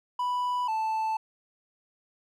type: tone pair in turn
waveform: triangle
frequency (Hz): 987.8 / 880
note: B5 / A5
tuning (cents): 0 / 0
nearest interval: major second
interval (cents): 200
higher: first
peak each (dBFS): -24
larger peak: neither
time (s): 0.19-0.68 / 0.68-1.17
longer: neither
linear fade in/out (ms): 5
effects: none